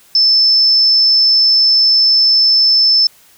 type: tone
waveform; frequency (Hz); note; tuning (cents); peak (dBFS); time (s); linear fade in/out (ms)
sine; 5274; E8; 0; -7; 0.15-3.07; 2
effects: white hiss -47 dBFS RMS until 3.37 s